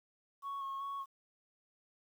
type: tone with vibrato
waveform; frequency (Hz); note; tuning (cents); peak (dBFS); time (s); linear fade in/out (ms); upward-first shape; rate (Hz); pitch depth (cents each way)
sine; 1100; C#6; -14; -36; 0.42-1.06; 50; square; 2.6; 17
effects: tanh soft clip ceiling -36 dBFS + 11-bit